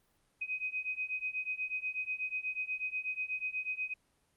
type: beating tone pair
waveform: sine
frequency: 2509 / 2517.2 Hz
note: D#7 / D#7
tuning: +14 / +19 cents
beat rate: 8.2 Hz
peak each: -38 / -37 dBFS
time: 0.41-3.94 s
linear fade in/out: 10 ms
effects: pink hiss -73 dBFS RMS until 4.36 s + Opus 32 kbps